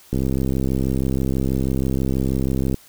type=click train; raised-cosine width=3 ms; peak=-9 dBFS; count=174; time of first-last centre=0.13-2.743 s; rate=66.2 Hz; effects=white hiss -49 dBFS RMS until 2.88 s